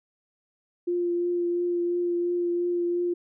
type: tone with vibrato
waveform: sine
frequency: 349.2 Hz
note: F4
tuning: in tune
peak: -23 dBFS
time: 0.87-3.14 s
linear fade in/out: 10 ms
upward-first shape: triangle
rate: 2.9 Hz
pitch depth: 16 cents each way
effects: none